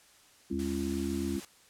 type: harmonic tone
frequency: 68 Hz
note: C#2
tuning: 33 cents flat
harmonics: 3 / 4 / 5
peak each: -35 / -35 / -35 dBFS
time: 0.5-1.4 s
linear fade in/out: 10 ms
type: tone with pitch glide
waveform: sine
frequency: 79.4 to 82.01 Hz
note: D#2 to E2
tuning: +36 to -8 cents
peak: -38 dBFS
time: 0.52-1.37 s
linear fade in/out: 10 ms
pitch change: +56 cents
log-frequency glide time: 1.06-1.15 s
type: noise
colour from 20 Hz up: white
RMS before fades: -45 dBFS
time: 0.59-1.45 s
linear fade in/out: 2 ms
effects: white hiss -60 dBFS RMS until 1.69 s + low-pass 10000 Hz 12 dB/octave